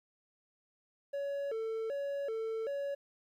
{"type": "tone with vibrato", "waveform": "triangle", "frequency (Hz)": 501, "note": "B4", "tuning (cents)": 25, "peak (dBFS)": -32, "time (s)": [1.13, 2.95], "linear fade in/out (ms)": 10, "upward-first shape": "square", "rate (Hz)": 1.3, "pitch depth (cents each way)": 200, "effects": ["12-bit"]}